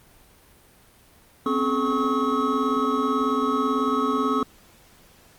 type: tone cluster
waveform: triangle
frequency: 252.1 / 270.3 / 428.2 / 1102 / 1282 Hz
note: B3 / C#4 / A4 / C#6 / E6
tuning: +36 / -44 / -47 / -11 / -49 cents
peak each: -25 dBFS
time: 1.46-4.43 s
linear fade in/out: 2 ms
effects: pink hiss -54 dBFS RMS until 5.38 s + Opus 32 kbps